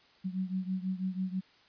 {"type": "beating tone pair", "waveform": "sine", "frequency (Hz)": [185, 191.1], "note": ["F#3", "G3"], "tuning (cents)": [0, -44], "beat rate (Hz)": 6.1, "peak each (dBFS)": [-33, -36], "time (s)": [0.24, 1.41], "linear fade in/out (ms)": 20, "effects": ["white hiss -62 dBFS RMS until 1.68 s", "resampled to 11025 Hz"]}